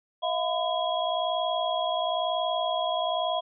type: tone cluster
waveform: sine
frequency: 644 / 705 / 1009 / 3307 Hz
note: E5 / F5 / B5 / G#7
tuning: -41 / +16 / +37 / -8 cents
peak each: -29 / -29 / -32 / -33 dBFS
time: 0.22-3.41 s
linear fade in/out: 20 ms
effects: none